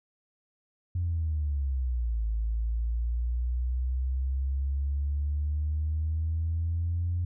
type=exponential two-way sweep; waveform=sine; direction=down then up; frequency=89.4 to 54.1 to 88.1 Hz; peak=-25 dBFS; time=0.95-7.25 s; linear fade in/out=5 ms; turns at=2.26 s; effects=tanh soft clip ceiling -21 dBFS